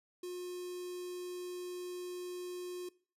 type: tone with notch filter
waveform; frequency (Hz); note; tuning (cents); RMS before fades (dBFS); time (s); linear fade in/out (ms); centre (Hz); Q
square; 358.9; F4; +47; -42; 0.23-2.89; 5; 1500; 0.54
effects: noise-tail reverb RT60 0.4 s tail -21 dB re dry + resampled to 32000 Hz